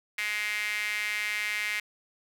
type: tone with high-pass filter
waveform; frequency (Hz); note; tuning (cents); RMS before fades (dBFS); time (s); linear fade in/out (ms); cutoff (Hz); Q
sawtooth; 210; G#3; +19; -31; 0.18-1.8; 5; 2100; 5.7
effects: none